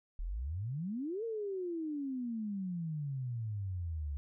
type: exponential two-way sweep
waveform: sine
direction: up then down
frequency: 36.22 to 466.2 to 69.4 Hz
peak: -35 dBFS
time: 0.19-4.17 s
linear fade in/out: 0 ms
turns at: 1.24 s
effects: none